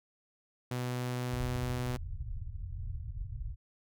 sawtooth tone, 124.3 Hz, B2, 12 cents sharp, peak -29 dBFS, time 0.71-1.97 s, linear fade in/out 5 ms
pink low-pass noise, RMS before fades -39 dBFS, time 1.3-3.56 s, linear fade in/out 50 ms, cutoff 120 Hz, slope 48 dB/octave
effects none

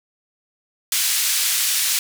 white band-pass noise, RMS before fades -20 dBFS, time 0.92-1.99 s, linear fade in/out 2 ms, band 2200 to 12000 Hz, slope 12 dB/octave, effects none

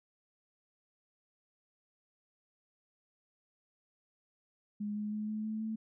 sine tone with pitch steps, 207.7 / 210.1 / 212.6 / 215 / 217.5 / 220.1 Hz, G#3 / G#3 / G#3 / A3 / A3 / A3, 0 / +20 / +41 / -40 / -20 / +1 cents, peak -34 dBFS, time 4.8-5.76 s, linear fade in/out 10 ms, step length 160 ms, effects none

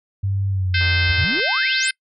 sine tone with pitch glide, 98 to 87.31 Hz, G2 to F2, 0 to 0 cents, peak -18 dBFS, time 0.23-1.25 s, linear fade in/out 10 ms, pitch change -200 cents, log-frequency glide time 0.49-0.85 s
harmonic tone, 520 Hz, C5, 11 cents flat, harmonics 3 / 4 / 5 / 6 / 7 / 8 / 9 / 10, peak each -22 / -24 / -26 / -28 / -29 / -30 / -31 / -32 dBFS, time 0.74-1.91 s, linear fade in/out 5 ms
click train, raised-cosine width 0.5 ms, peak -21 dBFS, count 90, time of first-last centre 0.81-1.399 s, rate 151 Hz
sine exponential sweep, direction up, 51.8 to 10510 Hz, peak -24 dBFS, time 1.07-1.91 s, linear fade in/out 20 ms
effects noise-tail reverb RT60 0.1 s tail -26 dB re dry

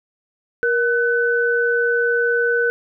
sine tone pair together, 472.4 / 1503.3 Hz, A#4 / F#6, +23 / +27 cents, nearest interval octave + minor sixth, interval 2004 cents, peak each -18 dBFS, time 0.63-2.7 s, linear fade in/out 0 ms, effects none

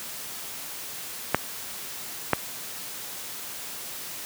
clicks, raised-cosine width 0.5 ms, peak -3 dBFS, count 2, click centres 1.346 / 2.333 s, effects white hiss -37 dBFS RMS until 4.25 s + high-pass 80 Hz 12 dB/octave

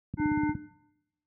click train, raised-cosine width 5 ms, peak -19 dBFS, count 8, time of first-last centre 0.14-0.552 s, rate 17 Hz
harmonic tone, 300 Hz, D4, 37 cents sharp, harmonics 1 / 3 / 5 / 7, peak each -24 / -34 / -38 / -41 dBFS, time 0.17-0.55 s, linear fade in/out 50 ms
effects noise-tail reverb RT60 0.9 s tail -18 dB re dry + high-pass 100 Hz 12 dB/octave

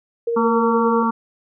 sine tone with tremolo, 466.2 Hz, A#4, in tune, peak -17 dBFS, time 0.27-1.03 s, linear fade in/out 5 ms, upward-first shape triangle, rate 17 Hz, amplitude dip 30%
harmonic tone, 228.1 Hz, A#3, 37 cents flat, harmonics 1 / 2 / 4 / 5 / 6, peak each -19 / -30 / -22 / -22 / -28 dBFS, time 0.36-1.11 s, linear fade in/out 10 ms
effects none

